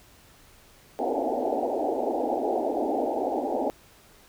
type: band-pass noise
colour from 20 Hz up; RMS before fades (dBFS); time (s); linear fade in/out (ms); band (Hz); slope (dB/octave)
white; -27; 0.99-3.7; 0; 240 to 840; 96
effects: pink hiss -55 dBFS RMS until 4.28 s